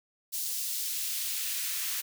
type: noise with high-pass filter sweep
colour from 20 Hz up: white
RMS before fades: -33 dBFS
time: 0.32-2.02 s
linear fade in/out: 20 ms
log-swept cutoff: 5100 to 1700 Hz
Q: 0.82
effects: none